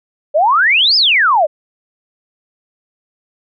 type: exponential two-way sweep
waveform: sine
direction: up then down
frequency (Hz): 562 to 5274 to 562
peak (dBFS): -8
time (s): 0.34-1.47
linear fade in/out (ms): 20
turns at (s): 0.96
effects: none